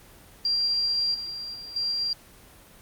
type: tone with level steps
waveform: sine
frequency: 4750 Hz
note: D8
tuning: 19 cents sharp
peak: -21 / -30 / -32 / -36 / -23 dBFS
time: 0.45-2.13 s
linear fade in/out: 2 ms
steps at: 1.14 / 1.31 / 1.55 / 1.76 s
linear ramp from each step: 5 ms
effects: pink hiss -51 dBFS RMS until 2.81 s + Opus 24 kbps